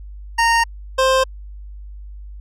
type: tone pair in turn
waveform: 25% pulse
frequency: 925 / 524.8 Hz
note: A#5 / C5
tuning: -14 / +5 cents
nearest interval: minor seventh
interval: 981 cents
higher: first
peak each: -9 dBFS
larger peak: neither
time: 0.38-0.64 / 0.98-1.24 s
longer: neither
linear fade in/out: 10 ms
effects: added 50 Hz sine -32 dBFS peak until 2.4 s + low-pass 8000 Hz 12 dB/octave